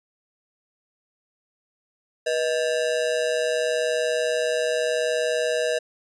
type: ring-modulated tone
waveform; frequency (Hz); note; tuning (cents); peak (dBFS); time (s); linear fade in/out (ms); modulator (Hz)
square; 557; C#5; +8; -19; 2.26-5.79; 10; 70.4
effects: resampled to 22050 Hz